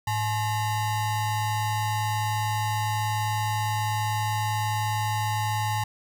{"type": "ring-modulated tone", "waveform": "square", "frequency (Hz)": 480.6, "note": "B4", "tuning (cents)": -47, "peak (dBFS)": -22, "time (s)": [0.07, 5.84], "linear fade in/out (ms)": 5, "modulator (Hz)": 373, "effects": []}